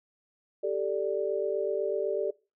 sine chord, G suspended second, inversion none, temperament equal, 392 / 440 / 587.3 Hz, G4 / A4 / D5, 0 / 0 / 0 cents, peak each -31 dBFS, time 0.63-2.31 s, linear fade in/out 10 ms, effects noise-tail reverb RT60 0.3 s tail -22 dB re dry

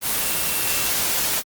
sine tone in noise, 2701 Hz, E7, 42 cents sharp, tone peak -32 dBFS, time 0.19-0.93 s, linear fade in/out 50 ms, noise white, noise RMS -22 dBFS, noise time 0.01-1.43 s, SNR -13 dB, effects Opus 24 kbps

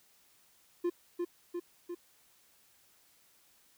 triangle tone with echo, 349.2 Hz, F4, in tune, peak -26 dBFS, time 0.84-0.9 s, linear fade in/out 10 ms, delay 350 ms, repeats 3, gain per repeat -3 dB, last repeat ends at 1.95 s, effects white hiss -66 dBFS RMS until 3.77 s

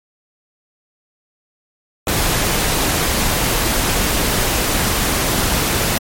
pink noise, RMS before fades -17 dBFS, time 2.07-5.98 s, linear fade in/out 2 ms, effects MP3 64 kbps

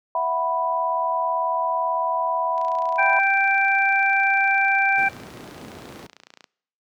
sine chord, E suspended second, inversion none, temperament equal with one note detuned, 659.3 / 737.4 / 987.8 Hz, E5 / F#5 / B5, 0 / -6 / 0 cents, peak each -25 / -28 / -22 dBFS, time 0.15-3.19 s, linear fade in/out 2 ms
click train, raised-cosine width 0.2 ms, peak -26 dBFS, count 113, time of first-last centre 2.58-6.442 s, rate 29 Hz
harmonic tone, 784 Hz, G5, in tune, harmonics 1 / 2 / 3, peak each -21 / -21 / -21 dBFS, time 2.98-5.09 s, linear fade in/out 10 ms
brown noise, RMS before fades -31 dBFS, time 4.97-6.07 s, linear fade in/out 10 ms
effects noise-tail reverb RT60 0.7 s tail -24 dB re dry + high-pass 200 Hz 12 dB/octave

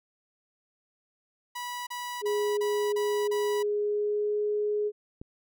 sawtooth tone bursts, 978 Hz, B5, 17 cents flat, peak -30 dBFS, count 6, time 1.55-3.63 s, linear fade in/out 10 ms, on 320 ms, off 32 ms
sine tone with pitch glide, 415.3 to 418.4 Hz, G#4 to G#4, 0 to +13 cents, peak -25 dBFS, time 2.21-4.92 s, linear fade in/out 50 ms, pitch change +13 cents, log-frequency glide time 3.81-4.38 s
click, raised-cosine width 3 ms, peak -28 dBFS, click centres 5.215 s
effects none

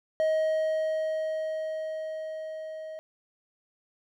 triangle tone with level ramp, 630 Hz, D#5, 21 cents sharp, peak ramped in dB -20 to -35 dBFS, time 0.2-2.99 s, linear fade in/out 0 ms, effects none

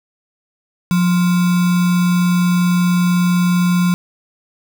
sine tone with sample-and-hold, 177.8 Hz, F3, 31 cents sharp, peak -11 dBFS, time 0.91-3.94 s, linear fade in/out 0 ms, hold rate 1225 Hz, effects none

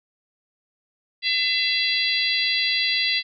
harmonic tone, 674 Hz, E5, 38 cents sharp, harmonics 3 / 4 / 5 / 6 / 7, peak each -26 / -26 / -26 / -26 / -26 dBFS, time 1.22-3.23 s, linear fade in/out 50 ms, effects none

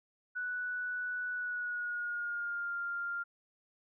sine tone with pitch glide, 1480 to 1396.9 Hz, F#6 to F6, 0 to 0 cents, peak -34 dBFS, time 0.35-3.24 s, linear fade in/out 20 ms, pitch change -100 cents, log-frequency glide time 1.32-2.74 s, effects none

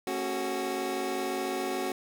25% pulse tone cluster, 226 / 273.1 / 371.7 / 425.2 Hz, A3 / C#4 / F#4 / G#4, +47 / -26 / +8 / +41 cents, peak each -37 / -32 / -28 / -37 dBFS, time 0.07-1.92 s, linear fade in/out 2 ms, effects none

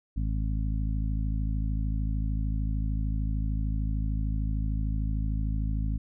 harmonic tone, 53.3 Hz, G#1, 46 cents sharp, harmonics 1 / 2 / 3 / 4 / 5, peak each -27 / -33 / -37 / -39 / -41 dBFS, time 0.16-5.98 s, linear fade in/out 10 ms, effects none

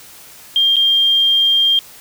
sine tone with dropouts, 3198 Hz, G7, 34 cents sharp, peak -10 dBFS, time 0.56-1.79 s, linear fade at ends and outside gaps 1 ms, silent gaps 0.759-0.766 s, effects white hiss -40 dBFS RMS until 2 s

